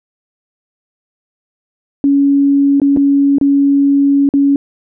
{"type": "tone with dropouts", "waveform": "sine", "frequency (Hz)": 280.1, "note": "C#4", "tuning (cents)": 18, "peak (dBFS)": -7, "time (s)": [2.04, 4.56], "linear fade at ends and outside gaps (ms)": 1, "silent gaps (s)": [[2.8, 2.817], [2.964, 2.971], [3.384, 3.412], [4.29, 4.338]], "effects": []}